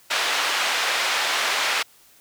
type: band-pass noise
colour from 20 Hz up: white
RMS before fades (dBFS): -23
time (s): 0.1-1.83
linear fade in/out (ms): 10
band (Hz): 680 to 3300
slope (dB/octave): 12
effects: white hiss -54 dBFS RMS until 2.2 s